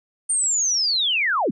sine linear sweep, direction down, 8960 to 147.7 Hz, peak -18 dBFS, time 0.29-1.51 s, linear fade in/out 10 ms, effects none

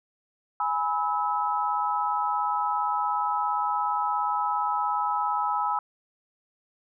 sine chord, E major, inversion first, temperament equal with one note detuned, 830.6 / 987.8 / 1295.1 Hz, G#5 / B5 / E6, 0 / 0 / -31 cents, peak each -28 dBFS, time 0.6-5.79 s, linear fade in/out 2 ms, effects none

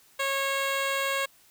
10% pulse tone with notch filter, 547 Hz, C#5, 23 cents flat, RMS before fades -28 dBFS, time 0.19-1.26 s, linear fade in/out 10 ms, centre 11000 Hz, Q 1.4, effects white hiss -59 dBFS RMS until 1.5 s

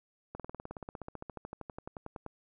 slowing click train, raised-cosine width 1 ms, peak -27 dBFS, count 28, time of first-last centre 0.35-2.263 s, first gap 47 ms, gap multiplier 1.03, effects none

